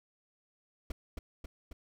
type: noise with echo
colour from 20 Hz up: brown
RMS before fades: -34 dBFS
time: 0.9-0.92 s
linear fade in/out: 5 ms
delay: 270 ms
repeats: 3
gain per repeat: -3 dB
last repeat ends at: 1.73 s
effects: none